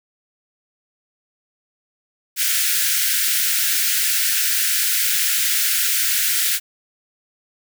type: high-pass noise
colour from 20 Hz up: white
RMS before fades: -19 dBFS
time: 2.36-6.6 s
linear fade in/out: 50 ms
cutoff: 1400 Hz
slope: 96 dB/octave
effects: none